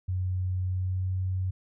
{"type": "tone with pitch glide", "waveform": "sine", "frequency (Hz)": [92.1, 93.17], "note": ["F#2", "F#2"], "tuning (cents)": [-7, 13], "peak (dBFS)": -26, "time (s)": [0.08, 1.51], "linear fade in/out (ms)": 10, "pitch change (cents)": 20, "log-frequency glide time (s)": [0.64, 1.11], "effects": []}